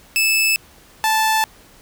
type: tone pair in turn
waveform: sawtooth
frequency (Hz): 2620 / 877.4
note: E7 / A5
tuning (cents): -11 / -5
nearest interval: octave + perfect fifth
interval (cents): 1894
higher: first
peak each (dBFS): -11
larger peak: neither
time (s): 0.16-0.56 / 1.04-1.44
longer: neither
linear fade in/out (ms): 0
effects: pink hiss -48 dBFS RMS until 1.81 s